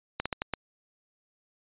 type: slowing click train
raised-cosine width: 0.3 ms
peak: -13 dBFS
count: 5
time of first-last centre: 0.2-0.537 s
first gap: 56 ms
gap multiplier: 1.28
effects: resampled to 8000 Hz